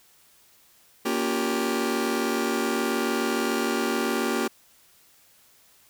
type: chord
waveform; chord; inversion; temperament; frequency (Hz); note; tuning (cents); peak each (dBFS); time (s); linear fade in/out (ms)
sawtooth; G half-diminished seventh; first; just; 235.2 / 282.2 / 352.8 / 392; Bb3 / Db4 / F4 / G4; +16 / +31 / +18 / 0; -24 / -27 / -26 / -25; 1.05-4.48; 10
effects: white hiss -58 dBFS RMS until 5.89 s